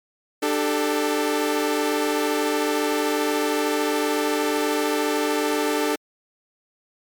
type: chord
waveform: sawtooth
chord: D suspended fourth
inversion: none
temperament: equal with one note detuned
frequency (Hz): 297.8 / 392 / 440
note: D4 / G4 / A4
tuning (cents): +24 / 0 / 0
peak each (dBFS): -20 / -24 / -20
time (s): 0.42-5.96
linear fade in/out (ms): 10
effects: MP3 96 kbps